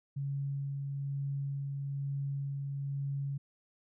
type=tone with tremolo; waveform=sine; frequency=139.4 Hz; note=C#3; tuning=10 cents sharp; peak=-32 dBFS; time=0.16-3.38 s; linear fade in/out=10 ms; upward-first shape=sine; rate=1.1 Hz; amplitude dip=25%; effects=none